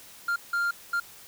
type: tone bursts at uneven times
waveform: triangle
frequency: 1396.9 Hz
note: F6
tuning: in tune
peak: -22 dBFS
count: 3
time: 0.28-0.36 / 0.53-0.71 / 0.93-1 s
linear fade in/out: 5 ms
effects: white hiss -49 dBFS RMS until 1.27 s